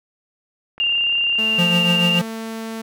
click train, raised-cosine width 0.5 ms, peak -26 dBFS, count 33, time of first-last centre 0.78-1.7 s, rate 34.8 Hz
sine tone with vibrato, 2794 Hz, F7, in tune, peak -16 dBFS, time 0.8-2.19 s, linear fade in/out 0 ms, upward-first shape sine, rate 19 Hz, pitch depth 18 cents each way
sawtooth tone with pitch glide, 220 to 224 Hz, A3 to A3, 0 to +31 cents, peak -23 dBFS, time 1.38-2.82 s, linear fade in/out 10 ms, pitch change +31 cents, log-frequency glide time 1.57-1.71 s
square tone with tremolo, 174.61 Hz, F3, in tune, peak -16 dBFS, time 1.58-2.22 s, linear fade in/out 10 ms, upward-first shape triangle, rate 6.9 Hz, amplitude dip 60%
effects none

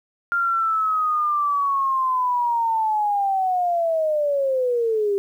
sine linear sweep, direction down, 1400 to 391.7 Hz, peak -18 dBFS, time 0.32-5.18 s, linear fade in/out 0 ms, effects 9-bit

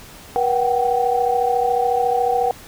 sine tone cluster, 480.9 / 743 / 777 Hz, B4 / F#5 / G5, -46 / +7 / -16 cents, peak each -20 dBFS, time 0.36-2.51 s, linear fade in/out 0 ms, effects pink hiss -41 dBFS RMS until 2.67 s

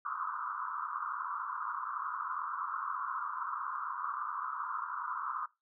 pink band-pass noise, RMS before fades -38 dBFS, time 0.05-5.46 s, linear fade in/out 5 ms, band 1000 to 1400 Hz, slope 96 dB/octave, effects noise-tail reverb RT60 0.2 s tail -19 dB re dry

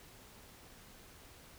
silence, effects pink hiss -57 dBFS RMS until 1.58 s

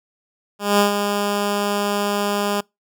10% pulse tone with ADSR envelope, 203.9 Hz, G#3, 32 cents flat, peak -4 dBFS, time 0.59-2.61 s, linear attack 200 ms, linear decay 120 ms, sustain -7 dB, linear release 9 ms, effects noise-tail reverb RT60 0.2 s tail -26 dB re dry

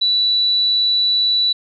sine tone, 3951 Hz, B7, in tune, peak -13 dBFS, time 0.01-1.53 s, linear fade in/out 10 ms, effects none

